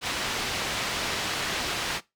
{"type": "low-pass noise", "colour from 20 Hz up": "white", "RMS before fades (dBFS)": -30, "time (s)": [0.01, 2.01], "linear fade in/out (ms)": 50, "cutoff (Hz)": 4000, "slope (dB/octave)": 12, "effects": ["noise-tail reverb RT60 0.2 s tail -19 dB re dry"]}